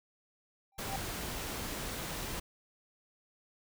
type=tone with exponential growth; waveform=triangle; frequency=784 Hz; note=G5; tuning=in tune; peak=-32 dBFS; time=0.72-0.96 s; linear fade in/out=2 ms; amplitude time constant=51 ms
type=noise; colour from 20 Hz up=pink; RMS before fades=-39 dBFS; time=0.78-2.4 s; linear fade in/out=10 ms
effects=none

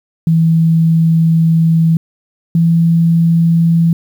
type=tone pair in turn; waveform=sine; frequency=163.5 / 166.65 Hz; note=E3 / E3; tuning=-14 / +19 cents; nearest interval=unison; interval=33 cents; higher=second; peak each=-7 dBFS; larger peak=neither; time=0.27-1.97 / 2.55-3.93 s; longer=first; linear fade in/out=2 ms; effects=7-bit

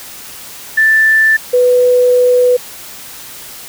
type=tone pair in turn; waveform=sine; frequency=1766 / 495.6 Hz; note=A6 / B4; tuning=+6 / +6 cents; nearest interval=octave + minor seventh; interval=2200 cents; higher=first; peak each=-6 dBFS; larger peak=neither; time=0.77-1.37 / 1.53-2.57 s; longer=second; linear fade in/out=10 ms; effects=white hiss -31 dBFS RMS until 3.68 s

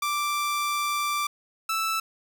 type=tone pair in turn; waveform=sawtooth; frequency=1174.7 / 1318.6 Hz; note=D6 / E6; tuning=0 / 0 cents; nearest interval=major second; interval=200 cents; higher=second; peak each=-21 dBFS; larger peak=neither; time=0.02-1.27 / 1.69-2 s; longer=first; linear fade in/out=5 ms; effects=none

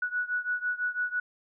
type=beating tone pair; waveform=sine; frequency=1469 / 1475 Hz; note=F#6 / F#6; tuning=-13 / -6 cents; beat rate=6 Hz; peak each=-30 / -32 dBFS; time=0.02-1.2 s; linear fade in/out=5 ms; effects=none

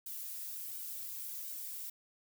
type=noise with flanger; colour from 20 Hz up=violet; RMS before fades=-43 dBFS; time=0.06-1.9 s; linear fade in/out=5 ms; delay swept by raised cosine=1.3 to 3.7 ms; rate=1.4 Hz; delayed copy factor=+0.85; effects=none

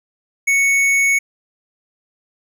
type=tone with hard clipping; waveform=triangle; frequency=2217 Hz; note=C#7; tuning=in tune; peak=-14 dBFS; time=0.47-1.19 s; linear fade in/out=10 ms; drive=14 dB; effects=none

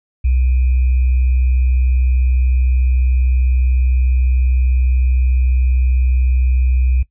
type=tone with sample-and-hold; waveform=sine; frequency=63.2 Hz; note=B1; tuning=41 cents sharp; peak=-11 dBFS; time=0.24-7.03 s; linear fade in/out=10 ms; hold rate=2450 Hz; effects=noise-tail reverb RT60 0.1 s tail -18 dB re dry + resampled to 8000 Hz

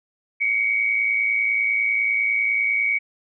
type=tone pair together; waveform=sine; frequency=2156 / 2266 Hz; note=C#7 / C#7; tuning=-49 / +37 cents; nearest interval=minor second; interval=86 cents; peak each=-25 / -19 dBFS; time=0.4-2.99 s; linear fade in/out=20 ms; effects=none

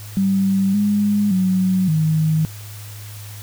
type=tone with pitch steps; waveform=sine; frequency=194 / 205.8 / 186.6 / 157.3 Hz; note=G3 / G#3 / F#3 / D#3; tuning=-18 / -16 / +15 / +19 cents; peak=-14 dBFS; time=0.17-2.45 s; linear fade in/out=0 ms; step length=570 ms; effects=added 104 Hz sine -33 dBFS peak until 3.42 s + white hiss -40 dBFS RMS until 3.42 s

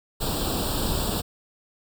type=noise with comb filter; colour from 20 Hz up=pink; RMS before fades=-26 dBFS; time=0.2-1.22 s; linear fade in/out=20 ms; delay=0.24 ms; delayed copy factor=+0.9; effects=none

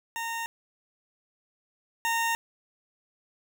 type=tone pair in turn; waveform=20% pulse; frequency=920 / 920 Hz; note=A#5 / A#5; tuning=-23 / -23 cents; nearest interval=unison; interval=0 cents; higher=neither; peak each=-26 / -20 dBFS; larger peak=second; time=0.16-0.46 / 2.05-2.35 s; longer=neither; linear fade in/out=0 ms; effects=none

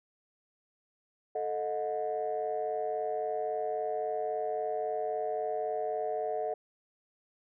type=chord; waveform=sine; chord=D# diminished; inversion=second; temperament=equal with one note detuned; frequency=440 / 622.3 / 726 Hz; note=A4 / D#5 / F#5; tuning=0 / 0 / -33 cents; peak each=-34 dBFS; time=1.35-6.54 s; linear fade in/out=5 ms; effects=tanh soft clip ceiling -23 dBFS

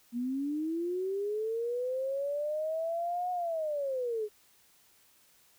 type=linear two-way sweep; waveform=sine; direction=up then down; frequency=233.1 to 729 to 410.9 Hz; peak=-30 dBFS; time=0.12-4.29 s; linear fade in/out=50 ms; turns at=3.31 s; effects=white hiss -64 dBFS RMS until 5.58 s

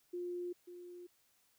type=tone with echo; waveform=sine; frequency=353.7 Hz; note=F4; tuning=22 cents sharp; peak=-38 dBFS; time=0.13-0.53 s; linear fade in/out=10 ms; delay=540 ms; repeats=1; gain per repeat=-10 dB; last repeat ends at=1.07 s; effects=white hiss -73 dBFS RMS until 1.58 s

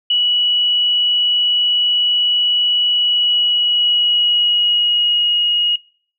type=tone with pitch glide; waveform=sine; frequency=2936 to 2884 Hz; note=F#7 to F#7; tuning=-14 to -45 cents; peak=-12 dBFS; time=0.1-5.76 s; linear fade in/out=5 ms; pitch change=-31 cents; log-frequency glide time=2.88-5.39 s; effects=noise-tail reverb RT60 0.5 s tail -23 dB re dry

